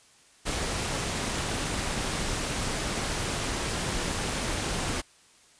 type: noise with amplitude modulation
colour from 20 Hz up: pink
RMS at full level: -28 dBFS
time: 0.45-5.02 s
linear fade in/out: 20 ms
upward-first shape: sine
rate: 276 Hz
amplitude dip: 45%
effects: white hiss -58 dBFS RMS until 5.59 s + resampled to 22050 Hz